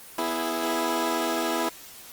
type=chord; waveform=15% pulse; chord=E major; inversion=second; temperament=equal; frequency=246.9 / 329.6 / 415.3 Hz; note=B3 / E4 / G#4; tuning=0 / 0 / 0 cents; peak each=-25 / -20 / -25 dBFS; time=0.18-1.69 s; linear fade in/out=5 ms; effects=white hiss -45 dBFS RMS until 2.12 s + Opus 24 kbps